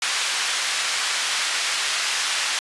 pink band-pass noise, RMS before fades -24 dBFS, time 0.02-2.59 s, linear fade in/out 2 ms, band 1600 to 7400 Hz, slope 12 dB/octave, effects resampled to 24000 Hz

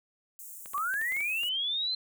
white high-pass noise, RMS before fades -45 dBFS, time 0.39-1.49 s, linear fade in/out 0 ms, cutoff 6900 Hz, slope 48 dB/octave
clicks, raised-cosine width 0.3 ms, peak -30 dBFS, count 9, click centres 0.659 / 0.735 / 0.78 / 0.94 / 1.015 / 1.122 / 1.166 / 1.207 / 1.434 s
sine linear sweep, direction up, 1094 to 4143 Hz, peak -28 dBFS, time 0.74-1.95 s, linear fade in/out 5 ms
effects none

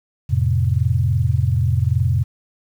sine chord, F major, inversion none, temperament equal, 87.31 / 110 / 130.81 Hz, F2 / A2 / C3, 0 / 0 / 0 cents, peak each -19 dBFS, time 0.29-2.24 s, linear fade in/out 20 ms, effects 8-bit

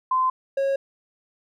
sine / triangle tone pair in turn, 1032 / 547 Hz, C6 / C#5, -24 / -23 cents, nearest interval major seventh, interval 1099 cents, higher first, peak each -18 dBFS, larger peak neither, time 0.11-0.3 / 0.57-0.76 s, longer neither, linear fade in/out 5 ms, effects none

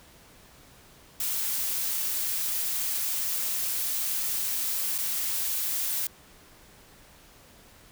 blue noise with dropouts, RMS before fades -29 dBFS, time 1.2-6.07 s, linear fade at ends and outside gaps 2 ms, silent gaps 4.981-4.985 s, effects pink hiss -54 dBFS RMS until 7.91 s

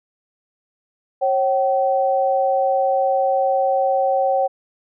sine tone pair together, 543 / 765.6 Hz, C#5 / G5, -36 / -41 cents, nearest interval tritone, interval 595 cents, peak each -18 dBFS, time 1.21-4.48 s, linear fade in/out 20 ms, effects none

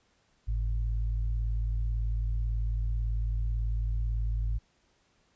sine tone pair together, 51.85 / 110 Hz, G#1 / A2, -2 / 0 cents, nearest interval octave + minor second, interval 1302 cents, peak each -27 / -36 dBFS, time 0.47-4.59 s, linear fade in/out 20 ms, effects pink hiss -69 dBFS RMS until 5.35 s + resampled to 16000 Hz

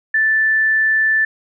sine tone, 1760 Hz, A6, in tune, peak -12 dBFS, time 0.14-1.25 s, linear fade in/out 5 ms, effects none

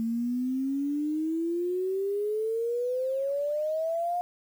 sine exponential sweep, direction up, 224.3 to 716 Hz, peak -26 dBFS, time 0-4.21 s, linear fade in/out 0 ms, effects 9-bit

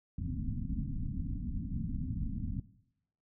pink low-pass noise, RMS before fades -36 dBFS, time 0.18-2.6 s, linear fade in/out 5 ms, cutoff 280 Hz, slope 96 dB/octave, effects noise-tail reverb RT60 0.8 s tail -18 dB re dry

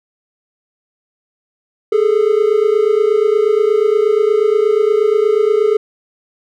triangle tone pair together, 412.2 / 440.6 Hz, G#4 / A4, -13 / +2 cents, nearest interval minor second, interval 115 cents, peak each -11 dBFS, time 1.92-5.77 s, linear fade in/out 5 ms, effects none

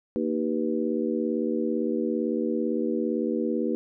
harmonic tone with a mistuned harmonic, 77.78 Hz, D#2, in tune, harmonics 3 / 4 / 5 / 6, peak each -28 / -29 / -30 / -31 dBFS, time 0.16-3.75 s, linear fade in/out 0 ms, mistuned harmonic 6, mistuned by +84 cents, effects none

